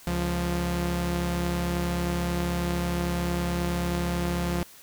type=tone pair together; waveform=sawtooth; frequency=69.2 / 174.61 Hz; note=C#2 / F3; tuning=-2 / 0 cents; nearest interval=octave + major third; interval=1602 cents; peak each=-26 / -23 dBFS; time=0.07-4.63 s; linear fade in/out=0 ms; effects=white hiss -50 dBFS RMS until 4.82 s